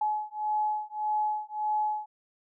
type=beating tone pair; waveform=sine; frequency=849 / 850.7 Hz; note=G#5 / G#5; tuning=+38 / +41 cents; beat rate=1.7 Hz; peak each=-30 dBFS; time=0.01-2.06 s; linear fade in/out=5 ms; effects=none